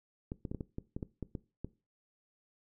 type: clicks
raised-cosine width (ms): 3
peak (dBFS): -25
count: 11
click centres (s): 0.319 / 0.452 / 0.515 / 0.547 / 0.608 / 0.784 / 0.965 / 1.028 / 1.227 / 1.352 / 1.646
effects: noise-tail reverb RT60 0.3 s tail -19 dB re dry